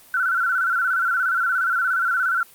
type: tone with vibrato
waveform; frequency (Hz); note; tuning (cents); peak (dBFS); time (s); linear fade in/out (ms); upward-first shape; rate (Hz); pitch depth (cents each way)
sine; 1441; F#6; -46; -18; 0.14-2.43; 2; square; 17; 78
effects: white hiss -49 dBFS RMS until 2.54 s + Opus 32 kbps

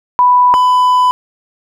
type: tone pair in turn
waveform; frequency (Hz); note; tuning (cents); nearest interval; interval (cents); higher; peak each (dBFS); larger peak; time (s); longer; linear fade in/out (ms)
sine / triangle; 990 / 999.8; B5 / B5; +4 / +21; unison; 17; second; -5; neither; 0.19-0.54 / 0.54-1.11; second; 0
effects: none

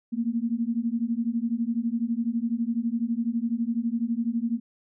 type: beating tone pair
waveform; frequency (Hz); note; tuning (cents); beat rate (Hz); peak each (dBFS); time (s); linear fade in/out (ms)
sine; 226.6 / 238.6; A#3 / A#3; -49 / +41; 12; -27; 0.12-4.6; 20
effects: none

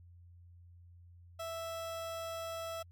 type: tone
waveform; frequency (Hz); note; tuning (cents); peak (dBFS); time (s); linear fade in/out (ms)
30% pulse; 659.3; E5; 0; -36; 1.39-2.83; 10
effects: added 87 Hz sine -54 dBFS peak until 2.91 s + MP3 96 kbps

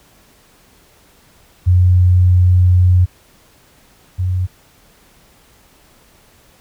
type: tone pair in turn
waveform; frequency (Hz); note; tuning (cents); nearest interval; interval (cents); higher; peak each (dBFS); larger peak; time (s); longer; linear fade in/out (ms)
sine; 90.3 / 91.51; F#2 / F#2; -42 / -19; unison; 23; second; -7 / -14; first; 1.66-3.06 / 4.18-4.47; first; 20
effects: pink hiss -50 dBFS RMS until 6.6 s

